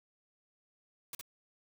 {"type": "noise with echo", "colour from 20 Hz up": "white", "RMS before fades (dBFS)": -42, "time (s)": [1.13, 1.15], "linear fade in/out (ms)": 2, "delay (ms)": 62, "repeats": 1, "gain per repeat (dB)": -2, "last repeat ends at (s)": 1.212, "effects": []}